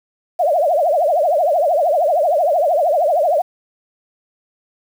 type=tone with vibrato; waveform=sine; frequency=641 Hz; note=E5; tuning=49 cents flat; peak=-12 dBFS; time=0.39-3.42 s; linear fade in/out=10 ms; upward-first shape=triangle; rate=13 Hz; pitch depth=270 cents each way; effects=7-bit